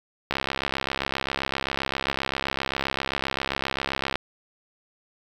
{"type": "click train", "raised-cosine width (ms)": 0.3, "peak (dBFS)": -9, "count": 261, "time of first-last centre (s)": [0.31, 4.156], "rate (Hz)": 67.6, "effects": ["7-bit"]}